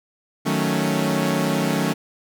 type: chord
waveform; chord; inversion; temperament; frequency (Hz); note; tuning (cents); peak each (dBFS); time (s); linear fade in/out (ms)
sawtooth; D# half-diminished seventh; none; equal; 155.56 / 185 / 220 / 277.2; D#3 / F#3 / A3 / C#4; 0 / 0 / 0 / 0; -21; 0.45-1.94; 20
effects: none